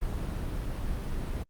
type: noise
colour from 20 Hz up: brown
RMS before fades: -32 dBFS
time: 0.01-1.44 s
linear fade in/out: 20 ms
effects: Opus 32 kbps